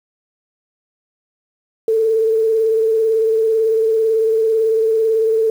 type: tone with vibrato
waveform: sine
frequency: 444.7 Hz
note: A4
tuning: 18 cents sharp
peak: -12 dBFS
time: 1.88-5.5 s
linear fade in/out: 2 ms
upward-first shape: sine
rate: 18 Hz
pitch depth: 28 cents each way
effects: 7-bit